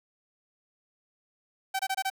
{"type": "tone bursts", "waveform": "sawtooth", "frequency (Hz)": 770, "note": "G5", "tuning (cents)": -31, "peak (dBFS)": -23, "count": 5, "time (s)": [1.74, 2.101], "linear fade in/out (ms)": 10, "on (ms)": 53, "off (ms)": 24, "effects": []}